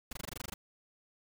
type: noise bursts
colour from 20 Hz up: pink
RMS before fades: -40 dBFS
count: 11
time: 0.11-0.54 s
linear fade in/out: 5 ms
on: 20 ms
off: 21 ms
effects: none